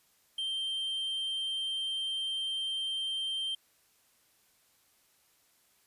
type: tone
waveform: triangle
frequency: 3145 Hz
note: G7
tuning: 5 cents sharp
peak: -30 dBFS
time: 0.38-3.55 s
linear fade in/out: 5 ms
effects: white hiss -68 dBFS RMS until 5.86 s + resampled to 32000 Hz